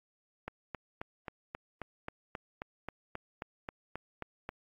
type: click train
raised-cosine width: 0.5 ms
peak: -23 dBFS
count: 16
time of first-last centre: 0.48-4.491 s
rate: 3.74 Hz
effects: AAC 32 kbps